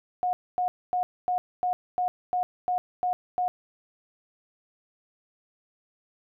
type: tone bursts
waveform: sine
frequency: 724 Hz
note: F#5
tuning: 38 cents flat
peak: -23 dBFS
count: 10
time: 0.23-3.48 s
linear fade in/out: 0 ms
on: 100 ms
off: 250 ms
effects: none